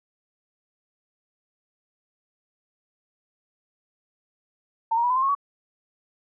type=tone with pitch steps; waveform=sine; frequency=905 / 939.1 / 974.4 / 1011.1 / 1049.2 / 1088.7 / 1129.7 Hz; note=A5 / A#5 / B5 / B5 / C6 / C#6 / C#6; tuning=+48 / +13 / -24 / +40 / +4 / -32 / +32 cents; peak=-19 dBFS; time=4.91-5.351 s; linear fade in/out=10 ms; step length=63 ms; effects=none